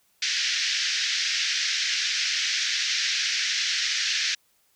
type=band-pass noise; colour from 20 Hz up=white; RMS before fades=-26 dBFS; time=0.22-4.35 s; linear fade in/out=5 ms; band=1600 to 6000 Hz; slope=48 dB/octave; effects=white hiss -66 dBFS RMS until 4.75 s